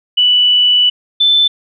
sine tone pair in turn, 2965 / 3526 Hz, F#7 / A7, +3 / +3 cents, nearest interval minor third, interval 300 cents, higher second, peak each -7 dBFS, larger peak neither, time 0.17-0.9 / 1.2-1.48 s, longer first, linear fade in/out 10 ms, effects none

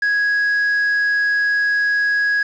triangle tone, 1661.2 Hz, G#6, in tune, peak -13 dBFS, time 0.02-2.43 s, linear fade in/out 5 ms, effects resampled to 16000 Hz + 7-bit

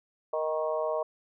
harmonic tone with a mistuned harmonic, 156.3 Hz, D#3, 8 cents sharp, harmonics 3 / 4 / 5 / 6 / 7, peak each -33 / -29 / -41 / -38 / -37 dBFS, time 0.33-1.03 s, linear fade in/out 5 ms, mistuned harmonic 6, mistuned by +15 cents, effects none

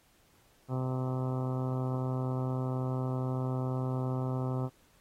harmonic tone, 128.9 Hz, C3, 26 cents flat, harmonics 1 / 2 / 3 / 4 / 5 / 6 / 7 / 8 / 9 / 10, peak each -31 / -37 / -41 / -43 / -45 / -47 / -48 / -49 / -50 / -51 dBFS, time 0.68-4.7 s, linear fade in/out 50 ms, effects pink hiss -66 dBFS RMS until 5 s + AAC 48 kbps

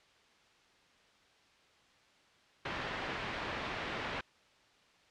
white low-pass noise, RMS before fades -39 dBFS, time 2.65-4.21 s, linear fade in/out 5 ms, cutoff 2400 Hz, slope 12 dB/octave, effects white hiss -65 dBFS RMS until 5.1 s + low-pass 4000 Hz 12 dB/octave

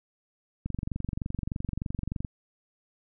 click train, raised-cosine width 5 ms, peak -19 dBFS, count 38, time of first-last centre 0.66-2.248 s, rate 23.3 Hz, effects none

